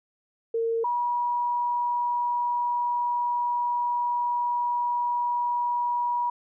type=tone pair in turn; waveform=sine; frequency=457.3 / 964.8 Hz; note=A#4 / B5; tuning=-33 / -41 cents; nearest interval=octave + minor second; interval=1292 cents; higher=second; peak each=-23 dBFS; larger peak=neither; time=0.54-0.84 / 0.84-6.3 s; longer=second; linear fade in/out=5 ms; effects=none